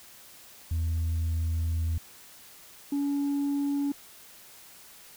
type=tone pair in turn; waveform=sine; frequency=82.1 / 283.4 Hz; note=E2 / C#4; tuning=-6 / +38 cents; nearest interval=octave + major sixth; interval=2144 cents; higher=second; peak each=-23 / -23 dBFS; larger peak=neither; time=0.71-1.98 / 2.92-3.92 s; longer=first; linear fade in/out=5 ms; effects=tanh soft clip ceiling -24 dBFS + white hiss -51 dBFS RMS until 5.16 s